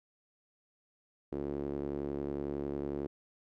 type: tone with band-pass filter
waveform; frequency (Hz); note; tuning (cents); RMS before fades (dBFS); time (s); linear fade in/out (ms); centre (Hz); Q
sawtooth; 71; C#2; +42; -37; 1.32-3.07; 5; 360; 2.8
effects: none